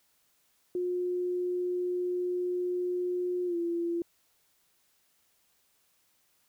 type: tone with pitch glide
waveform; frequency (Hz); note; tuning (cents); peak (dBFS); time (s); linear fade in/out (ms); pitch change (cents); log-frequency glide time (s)
sine; 358.5 to 341.1; F4 to F4; +45 to -41; -28; 0.75-4.02; 2; -86; 3.46-3.56
effects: white hiss -70 dBFS RMS until 6.48 s